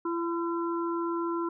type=harmonic tone; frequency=338.4 Hz; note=E4; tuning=45 cents sharp; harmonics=1 / 3 / 4; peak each=-29 / -34 / -38 dBFS; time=0.05-1.49 s; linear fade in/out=5 ms; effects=none